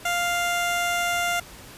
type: tone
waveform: 15% pulse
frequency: 698.5 Hz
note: F5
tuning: in tune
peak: -16 dBFS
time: 0.05-1.4 s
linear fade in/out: 5 ms
effects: pink hiss -44 dBFS RMS until 1.77 s + resampled to 32000 Hz